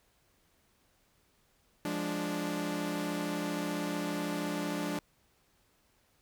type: chord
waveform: sawtooth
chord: D diminished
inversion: first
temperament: equal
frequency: 174.61 / 207.7 / 293.7 Hz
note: F3 / Ab3 / D4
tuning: 0 / 0 / 0 cents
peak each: -34 / -35 / -31 dBFS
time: 1.85-4.99 s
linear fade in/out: 2 ms
effects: pink hiss -70 dBFS RMS until 6.21 s